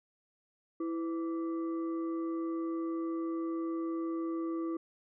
sine tone with frequency modulation, 329.6 Hz, E4, in tune, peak -32 dBFS, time 0.8-4.77 s, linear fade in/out 5 ms, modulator 833 Hz, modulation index 0.41, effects none

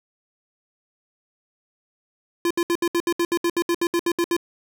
square tone bursts, 343.1 Hz, F4, 31 cents flat, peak -19 dBFS, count 16, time 2.45-4.366 s, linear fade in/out 2 ms, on 56 ms, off 68 ms, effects none

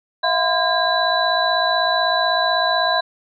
sine tone cluster, 654 / 710 / 1020 / 1617 / 3961 Hz, E5 / F5 / C6 / G#6 / B7, -14 / +28 / -44 / -47 / +4 cents, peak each -22 dBFS, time 0.23-3.01 s, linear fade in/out 10 ms, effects none

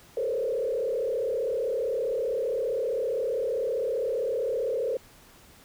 sine tone with frequency modulation, 487.9 Hz, B4, 21 cents flat, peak -25 dBFS, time 0.17-4.97 s, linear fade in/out 2 ms, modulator 35.3 Hz, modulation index 1.7, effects pink hiss -54 dBFS RMS until 5.64 s

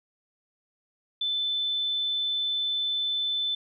sine tone, 3520 Hz, A7, in tune, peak -25 dBFS, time 1.21-3.55 s, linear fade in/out 5 ms, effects none

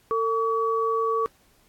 sine tone pair together, 450.9 / 1136.2 Hz, A4 / C#6, +42 / +42 cents, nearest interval octave + major third, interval 1600 cents, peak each -24 dBFS, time 0.11-1.26 s, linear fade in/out 0 ms, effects pink hiss -61 dBFS RMS until 1.68 s + AAC 64 kbps

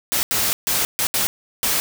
white noise bursts at uneven times, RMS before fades -20 dBFS, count 6, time 0.12-0.23 / 0.31-0.53 / 0.67-0.85 / 0.99-1.07 / 1.14-1.27 / 1.63-1.8 s, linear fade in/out 0 ms, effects none

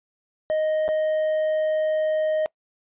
triangle tone with dropouts, 622.3 Hz, D#5, in tune, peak -18 dBFS, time 0.5-2.46 s, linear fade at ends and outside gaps 0 ms, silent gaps 0.88-0.888 s, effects noise-tail reverb RT60 0.1 s tail -23 dB re dry + resampled to 8000 Hz

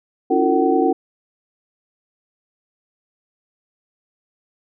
sine tone cluster, 278.6 / 328.4 / 358.7 / 453.1 / 757 Hz, C#4 / E4 / F4 / A#4 / F#5, +9 / -6 / +46 / -49 / +39 cents, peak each -20 dBFS, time 0.3-0.93 s, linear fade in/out 10 ms, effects none

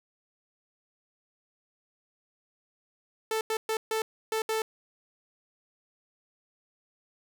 sawtooth tone bursts at uneven times, 440.8 Hz, A4, 3 cents sharp, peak -23 dBFS, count 6, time 3.31-3.41 / 3.5-3.57 / 3.69-3.77 / 3.91-4.02 / 4.32-4.42 / 4.49-4.62 s, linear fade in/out 2 ms, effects none

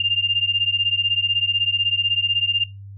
sine beating tone pair, 2795 / 2811 Hz, F7 / F7, +1 / +11 cents, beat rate 16 Hz, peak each -20 dBFS, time 0-2.64 s, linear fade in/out 5 ms, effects noise-tail reverb RT60 0.2 s tail -20 dB re dry + added 99 Hz sine -35 dBFS peak until 2.97 s

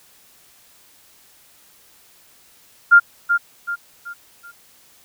sine tone with echo, 1400 Hz, F6, 4 cents sharp, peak -5 dBFS, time 2.91-3 s, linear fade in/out 20 ms, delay 380 ms, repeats 4, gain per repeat -8 dB, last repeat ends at 4.52 s, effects white hiss -52 dBFS RMS until 5.04 s

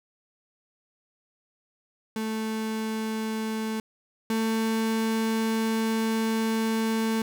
35% pulse tone pair in turn, 219.9 / 223 Hz, A3 / A3, -1 / +23 cents, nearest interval unison, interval 24 cents, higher second, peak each -26 / -22 dBFS, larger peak second, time 2.16-3.8 / 4.3-7.22 s, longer second, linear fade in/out 2 ms, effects none

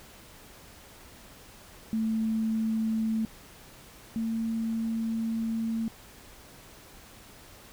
sine tone pair in turn, 221.6 / 225.6 Hz, A3 / A3, +13 / +44 cents, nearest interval unison, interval 31 cents, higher second, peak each -25 / -27 dBFS, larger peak first, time 1.93-3.25 / 4.16-5.88 s, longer second, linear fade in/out 0 ms, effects pink hiss -51 dBFS RMS until 7.72 s

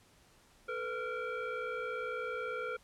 sine tone with frequency modulation, 440 Hz, A4, in tune, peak -35 dBFS, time 0.68-2.77 s, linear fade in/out 10 ms, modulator 938 Hz, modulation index 1.6, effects pink hiss -64 dBFS RMS until 2.83 s + low-pass 11000 Hz 12 dB/octave

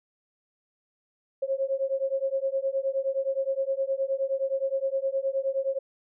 sine beating tone pair, 535 / 544.6 Hz, C5 / C#5, +38 / -31 cents, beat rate 9.6 Hz, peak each -28 / -28 dBFS, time 1.42-5.79 s, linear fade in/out 10 ms, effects none

